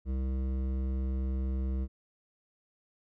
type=tone with hard clipping; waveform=sine; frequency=65.41 Hz; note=C2; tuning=in tune; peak=-31 dBFS; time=0.05-1.88 s; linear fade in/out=50 ms; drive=12 dB; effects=none